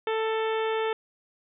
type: harmonic tone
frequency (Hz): 442.4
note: A4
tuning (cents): +9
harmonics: 1 / 2 / 3 / 4 / 5 / 6 / 7 / 8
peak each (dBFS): -26 / -32 / -36 / -38 / -40 / -42 / -43 / -44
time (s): 0.07-0.93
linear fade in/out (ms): 2
effects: none